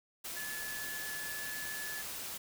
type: tone in noise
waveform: sine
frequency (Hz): 1721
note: A6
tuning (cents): -39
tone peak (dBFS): -41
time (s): 0.36-2.02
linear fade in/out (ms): 10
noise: white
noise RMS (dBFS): -42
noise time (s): 0.24-2.38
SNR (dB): -2
effects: none